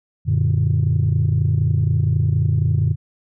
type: chord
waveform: sine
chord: Gb augmented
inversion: none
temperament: equal with one note detuned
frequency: 92.5 / 116.54 / 147.34 Hz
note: Gb2 / Bb2 / D3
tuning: 0 / 0 / +6 cents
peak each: -18 dBFS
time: 0.25-2.96 s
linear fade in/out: 50 ms
effects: tanh soft clip ceiling -9 dBFS